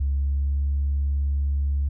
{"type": "tone with pitch glide", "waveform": "sine", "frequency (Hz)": [69.3, 70.31], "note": ["C#2", "C#2"], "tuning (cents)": [0, 25], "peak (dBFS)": -19, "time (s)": [0, 1.89], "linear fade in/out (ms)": 10, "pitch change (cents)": 25, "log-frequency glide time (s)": [0.12, 0.6], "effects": ["tanh soft clip ceiling -17 dBFS"]}